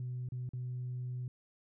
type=tone with dropouts; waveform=sine; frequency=125 Hz; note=B2; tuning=21 cents sharp; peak=-35 dBFS; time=0-1.28 s; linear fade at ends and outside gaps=2 ms; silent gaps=0.288-0.321 / 0.491-0.534 s; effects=tanh soft clip ceiling -33 dBFS